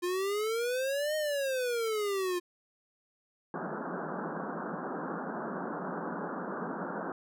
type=exponential two-way sweep; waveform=square; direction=up then down; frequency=349.2 to 622.3 to 349.2 Hz; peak=-30 dBFS; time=0.02-2.4 s; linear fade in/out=20 ms; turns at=1.16 s
type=band-pass noise; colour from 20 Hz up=pink; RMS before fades=-37 dBFS; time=3.54-7.12 s; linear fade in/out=2 ms; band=160 to 1600 Hz; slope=96 dB/octave
effects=none